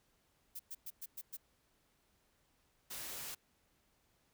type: noise bursts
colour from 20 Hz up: violet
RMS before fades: -45 dBFS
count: 6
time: 0.55-1.37 s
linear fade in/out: 10 ms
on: 45 ms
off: 110 ms
type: noise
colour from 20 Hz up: white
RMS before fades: -45 dBFS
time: 2.9-3.35 s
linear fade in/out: 10 ms
effects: pink hiss -75 dBFS RMS until 4.33 s

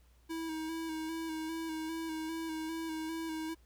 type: tone with vibrato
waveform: square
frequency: 321.8 Hz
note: E4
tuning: 42 cents flat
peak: -37 dBFS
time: 0.29-3.55 s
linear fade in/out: 20 ms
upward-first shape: square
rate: 2.5 Hz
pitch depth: 27 cents each way
effects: added 60 Hz sine -61 dBFS peak until 3.65 s + pink hiss -71 dBFS RMS until 3.65 s

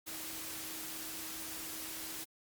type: tone in noise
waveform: sine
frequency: 320 Hz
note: D#4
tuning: 49 cents sharp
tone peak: -52 dBFS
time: 0.06-2.25 s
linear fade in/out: 20 ms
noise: white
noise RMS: -43 dBFS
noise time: 0.06-2.25 s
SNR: -12 dB
effects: Opus 48 kbps

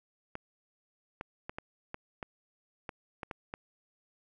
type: clicks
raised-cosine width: 0.5 ms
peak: -23 dBFS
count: 10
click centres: 0.354 / 1.211 / 1.495 / 1.585 / 1.944 / 2.228 / 2.892 / 3.232 / 3.312 / 3.539 s
effects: none

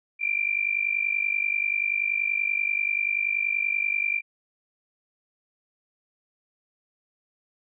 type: tone with amplitude modulation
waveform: sine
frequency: 2367 Hz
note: D7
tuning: 13 cents sharp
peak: -19 dBFS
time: 0.19-4.22 s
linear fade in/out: 50 ms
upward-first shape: sine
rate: 50.4 Hz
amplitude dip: 85%
effects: none

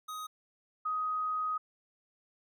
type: tone pair in turn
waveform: square / sine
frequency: 1254 / 1254 Hz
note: D#6 / D#6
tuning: +13 / +13 cents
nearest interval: unison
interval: 0 cents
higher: neither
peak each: -39 / -30 dBFS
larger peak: second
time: 0.08-0.27 / 0.85-1.58 s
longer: second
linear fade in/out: 10 ms
effects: none

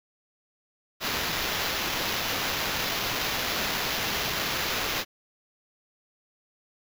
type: noise with sample-and-hold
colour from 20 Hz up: blue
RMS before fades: -29 dBFS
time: 1-5.05 s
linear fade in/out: 50 ms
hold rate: 8820 Hz
effects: none

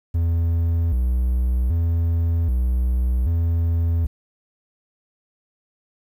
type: tone with vibrato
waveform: triangle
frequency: 72.1 Hz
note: D2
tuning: 31 cents flat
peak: -15 dBFS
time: 0.14-4.07 s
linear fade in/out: 10 ms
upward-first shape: square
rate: 0.64 Hz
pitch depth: 260 cents each way
effects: 9-bit

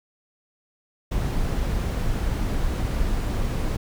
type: noise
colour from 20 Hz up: brown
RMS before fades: -24 dBFS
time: 1.11-3.77 s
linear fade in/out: 10 ms
effects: none

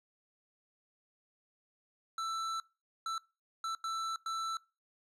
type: tone bursts at uneven times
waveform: square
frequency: 1328 Hz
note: E6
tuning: 12 cents sharp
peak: -35 dBFS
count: 5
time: 2.18-2.6 / 3.06-3.18 / 3.64-3.75 / 3.84-4.16 / 4.26-4.57 s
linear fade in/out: 2 ms
effects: noise-tail reverb RT60 0.3 s tail -22 dB re dry + low-pass 7000 Hz 12 dB/octave

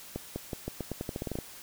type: accelerating click train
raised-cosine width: 2 ms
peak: -20 dBFS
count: 14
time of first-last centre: 0.16-1.387 s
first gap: 200 ms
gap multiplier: 0.86
effects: white hiss -48 dBFS RMS until 1.62 s

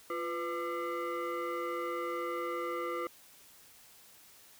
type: tone with frequency modulation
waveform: sine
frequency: 347.9 Hz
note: F4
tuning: 7 cents flat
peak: -32 dBFS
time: 0.1-3.07 s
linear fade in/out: 2 ms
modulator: 846 Hz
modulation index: 1.5
effects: tanh soft clip ceiling -29 dBFS + white hiss -58 dBFS RMS until 4.59 s

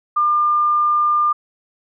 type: tone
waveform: sine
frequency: 1200 Hz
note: D6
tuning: 37 cents sharp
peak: -13 dBFS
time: 0.16-1.33 s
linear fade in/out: 10 ms
effects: none

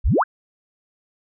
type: exponential sweep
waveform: sine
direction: up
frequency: 34.61 to 1732 Hz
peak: -14 dBFS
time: 0.04-0.24 s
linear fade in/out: 20 ms
effects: none

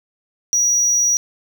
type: tone with amplitude modulation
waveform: triangle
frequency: 5790 Hz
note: F#8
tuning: 38 cents flat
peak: -11 dBFS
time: 0.53-1.17 s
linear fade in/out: 0 ms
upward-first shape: sine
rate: 217 Hz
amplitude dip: 25%
effects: none

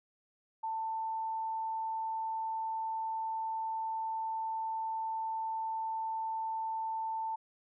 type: tone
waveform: sine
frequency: 890 Hz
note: A5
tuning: 20 cents sharp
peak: -33 dBFS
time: 0.63-7.36 s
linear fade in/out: 10 ms
effects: none

